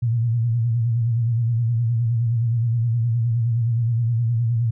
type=tone with vibrato; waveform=sine; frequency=116.54 Hz; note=A#2; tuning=in tune; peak=-17 dBFS; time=0.02-4.71 s; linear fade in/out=10 ms; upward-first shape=sine; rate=9.6 Hz; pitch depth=72 cents each way; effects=none